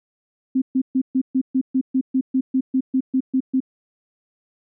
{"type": "tone bursts", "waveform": "sine", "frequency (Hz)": 261.6, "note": "C4", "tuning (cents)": 0, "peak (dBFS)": -15, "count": 16, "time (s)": [0.55, 3.604], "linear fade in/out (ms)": 10, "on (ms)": 69, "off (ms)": 130, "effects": []}